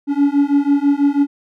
triangle beating tone pair, 281.1 / 287.2 Hz, C#4 / D4, +24 / -39 cents, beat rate 6.1 Hz, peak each -13 dBFS, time 0.07-1.27 s, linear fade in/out 50 ms, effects none

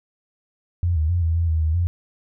sine tone with pitch steps, 87.1 / 77.7 / 87.7 / 81.9 / 84.3 / 80 / 78.7 / 87.2 Hz, F2 / D#2 / F2 / E2 / E2 / D#2 / D#2 / F2, -4 / -2 / +8 / -11 / +39 / +49 / +20 / -2 cents, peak -17 dBFS, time 0.83-1.87 s, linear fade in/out 0 ms, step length 130 ms, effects none

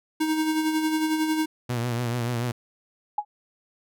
square tone with tremolo, 313.3 Hz, D#4, 12 cents sharp, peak -21 dBFS, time 0.2-1.46 s, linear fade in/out 10 ms, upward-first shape sine, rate 11 Hz, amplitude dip 45%
sawtooth tone with vibrato, 120 Hz, B2, 49 cents flat, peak -21 dBFS, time 1.69-2.52 s, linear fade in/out 10 ms, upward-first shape triangle, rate 6.9 Hz, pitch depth 68 cents each way
sine tone with exponential decay, 834 Hz, G#5, 7 cents sharp, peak -18 dBFS, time 3.18-3.25 s, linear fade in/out 5 ms, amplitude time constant 15 ms
effects none

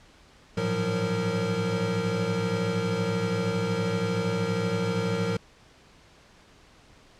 square tone cluster, 103.9 / 112.5 / 174 / 186.7 / 460 Hz, G#2 / A2 / F3 / F#3 / A#4, +1 / +39 / -6 / +16 / -23 cents, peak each -38 / -33 / -31 / -33 / -30 dBFS, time 0.57-5.37 s, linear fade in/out 5 ms, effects pink hiss -55 dBFS RMS until 7.19 s + low-pass 6000 Hz 12 dB/octave

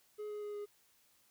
triangle tone with pitch steps, 421.4 / 418.5 / 415.6 / 412.7 Hz, G#4 / G#4 / G#4 / G#4, +25 / +13 / +1 / -11 cents, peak -38 dBFS, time 0.18-0.66 s, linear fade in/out 20 ms, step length 120 ms, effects white hiss -70 dBFS RMS until 1.3 s

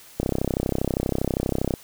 click train, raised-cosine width 2 ms, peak -9 dBFS, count 51, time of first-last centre 0.2-1.738 s, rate 32.5 Hz, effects white hiss -48 dBFS RMS until 1.83 s

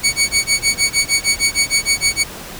15% pulse tone with tremolo, 2242 Hz, C#7, 19 cents sharp, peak -4 dBFS, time 0.03-2.24 s, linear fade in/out 20 ms, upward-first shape sine, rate 6.5 Hz, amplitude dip 100%, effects pink hiss -32 dBFS RMS until 2.59 s

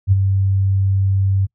sine tone with ADSR envelope, 97 Hz, G2, 18 cents flat, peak -7 dBFS, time 0.07-1.47 s, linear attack 50 ms, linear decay 23 ms, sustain -6 dB, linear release 26 ms, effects noise-tail reverb RT60 0.1 s tail -25 dB re dry

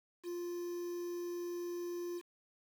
triangle tone with quantisation, 349.6 Hz, F4, 2 cents sharp, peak -36 dBFS, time 0.23-2.22 s, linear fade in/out 50 ms, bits 9, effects none

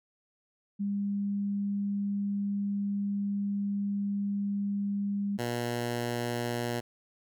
sine / 10% pulse tone pair in turn, 201.2 / 119.63 Hz, G3 / A#2, +45 / +45 cents, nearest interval major sixth, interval 900 cents, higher first, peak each -28 / -22 dBFS, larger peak second, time 0.79-5.38 / 5.38-6.81 s, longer first, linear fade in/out 20 ms, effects none

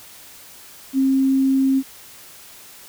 sine tone, 267.7 Hz, C4, 40 cents sharp, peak -14 dBFS, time 0.93-1.83 s, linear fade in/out 50 ms, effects white hiss -43 dBFS RMS until 2.88 s

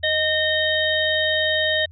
harmonic tone with a mistuned harmonic, 622.3 Hz, D#5, in tune, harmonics 1 / 3 / 5 / 6, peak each -23 / -22 / -26 / -24 dBFS, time 0.03-1.86 s, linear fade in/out 10 ms, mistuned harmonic 3, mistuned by -30 cents, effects added 85 Hz sine -41 dBFS peak until 1.91 s

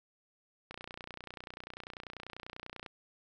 click train, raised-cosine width 0.3 ms, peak -27 dBFS, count 66, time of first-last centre 0.71-2.862 s, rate 30.2 Hz, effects none

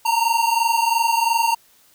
square tone pair together, 909.4 / 932.3 Hz, A#5 / A#5, -43 / 0 cents, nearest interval unison, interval 43 cents, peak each -20 dBFS, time 0.05-1.55 s, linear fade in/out 10 ms, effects white hiss -55 dBFS RMS until 1.94 s

